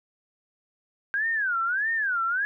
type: tone with vibrato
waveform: sine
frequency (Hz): 1568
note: G6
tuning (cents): 0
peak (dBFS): -23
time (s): 1.14-2.45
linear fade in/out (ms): 0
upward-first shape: sine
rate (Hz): 1.6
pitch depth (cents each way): 270
effects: none